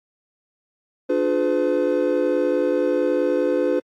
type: chord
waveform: triangle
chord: D diminished seventh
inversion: none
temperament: just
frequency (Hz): 293.7 / 352.4 / 422.9 / 507.5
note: D4 / F4 / Ab4 / Cb5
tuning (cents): 0 / +16 / +31 / +47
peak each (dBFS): -22 / -22 / -24 / -19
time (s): 1.09-3.8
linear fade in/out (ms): 10
effects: AAC 64 kbps